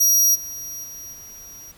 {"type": "tone with level steps", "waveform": "sawtooth", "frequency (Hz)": 5740, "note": "F8", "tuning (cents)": 47, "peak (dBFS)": [-11, -28, -32, -36], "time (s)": [0, 1.72], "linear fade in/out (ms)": 10, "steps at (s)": [0.34, 0.83, 1.12], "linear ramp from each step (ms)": 20, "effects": ["pink hiss -51 dBFS RMS until 1.77 s"]}